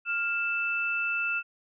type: tone pair together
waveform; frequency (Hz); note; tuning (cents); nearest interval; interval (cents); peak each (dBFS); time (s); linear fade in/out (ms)
sine; 1401 / 2645; F6 / E7; +5 / +5; major seventh; 1100; -30 / -28; 0.05-1.43; 50
effects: none